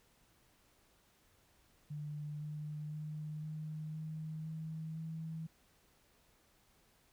sine tone with pitch steps, 149 / 150.91 / 152.84 / 154.79 / 156.77 / 158.77 / 160.81 Hz, D3 / D3 / D#3 / D#3 / D#3 / D#3 / E3, +25 / +47 / -31 / -9 / +13 / +35 / -43 cents, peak -40 dBFS, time 1.9-5.47 s, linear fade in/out 10 ms, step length 510 ms, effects pink hiss -70 dBFS RMS until 7.12 s

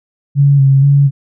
sine tone with vibrato, 138.59 Hz, C#3, in tune, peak -5 dBFS, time 0.35-1.11 s, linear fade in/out 50 ms, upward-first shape square, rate 2.1 Hz, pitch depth 31 cents each way, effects none

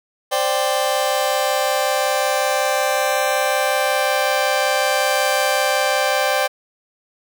sawtooth chord, C suspended second, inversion none, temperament just, 523.3 / 588.7 / 784.9 Hz, C5 / D5 / G5, 0 / +4 / +2 cents, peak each -18 / -17 / -17 dBFS, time 0.31-6.48 s, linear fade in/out 20 ms, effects none

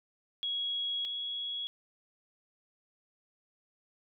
sine tone pair in turn, 3322 / 3339 Hz, G#7 / G#7, 0 / +9 cents, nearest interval unison, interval 9 cents, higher second, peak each -31 / -34 dBFS, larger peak first, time 0.43-1.05 / 1.05-1.67 s, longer neither, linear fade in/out 0 ms, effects none

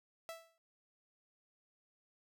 sawtooth tone with exponential decay, 659.3 Hz, E5, in tune, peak -38 dBFS, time 0.29-0.58 s, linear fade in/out 0 ms, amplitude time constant 63 ms, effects none

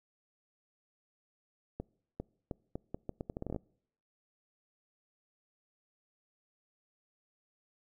accelerating click train, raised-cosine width 2 ms, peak -24 dBFS, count 15, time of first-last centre 1.8-3.562 s, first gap 400 ms, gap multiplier 0.78, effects noise-tail reverb RT60 0.7 s tail -26 dB re dry

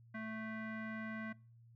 square tone with low-pass filter, 220 Hz, A3, in tune, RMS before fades -44 dBFS, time 0.14-1.33 s, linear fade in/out 10 ms, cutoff 1800 Hz, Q 8.8, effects noise-tail reverb RT60 0.4 s tail -24 dB re dry + added 116 Hz sine -59 dBFS peak until 1.75 s

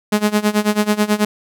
sawtooth tone with tremolo, 210 Hz, G#3, 19 cents sharp, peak -7 dBFS, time 0.12-1.25 s, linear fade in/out 5 ms, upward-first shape sine, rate 9.2 Hz, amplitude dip 90%, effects none

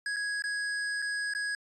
square tone with dropouts, 1661.2 Hz, G#6, in tune, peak -31 dBFS, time 0.06-1.55 s, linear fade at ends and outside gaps 2 ms, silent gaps 0.162-0.166 / 0.422-0.439 / 1.02-1.023 / 1.337-1.349 s, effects resampled to 24000 Hz

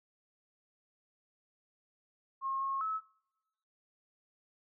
sine tone with pitch steps, 1077 / 1085 / 1296 Hz, C6 / C#6 / E6, +50 / -37 / -30 cents, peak -32 dBFS, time 2.41-3.01 s, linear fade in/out 50 ms, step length 200 ms, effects noise-tail reverb RT60 0.9 s tail -22 dB re dry

